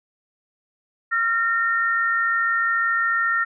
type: tone pair together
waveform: sine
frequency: 1377 / 1831.2 Hz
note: F6 / A#6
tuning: -25 / -31 cents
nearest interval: perfect fourth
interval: 494 cents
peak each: -21 dBFS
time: 1.11-3.45 s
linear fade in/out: 20 ms
effects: none